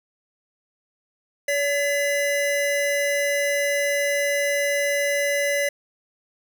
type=tone pair together; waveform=square; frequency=570 / 2017 Hz; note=C#5 / B6; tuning=+48 / +36 cents; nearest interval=octave + minor seventh; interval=2188 cents; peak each=-23 / -25 dBFS; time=1.48-5.69 s; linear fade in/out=5 ms; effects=none